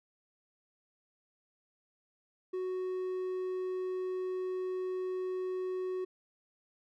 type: tone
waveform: triangle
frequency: 370 Hz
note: F#4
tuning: in tune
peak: -31 dBFS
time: 2.53-6.05 s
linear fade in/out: 10 ms
effects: none